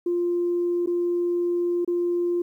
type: tone with dropouts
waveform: sine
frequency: 349.2 Hz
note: F4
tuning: in tune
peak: -20 dBFS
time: 0.06-2.42 s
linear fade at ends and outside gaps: 5 ms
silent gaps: 0.861-0.872 / 1.848-1.876 s
effects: tanh soft clip ceiling -16 dBFS + 10-bit